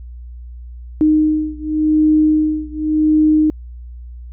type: beating tone pair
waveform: sine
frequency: 307.8 / 308.69 Hz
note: D#4 / D#4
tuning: -19 / -14 cents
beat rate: 0.89 Hz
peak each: -14 / -15 dBFS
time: 1.01-3.5 s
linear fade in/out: 0 ms
effects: added 60 Hz sine -30 dBFS peak until 4.32 s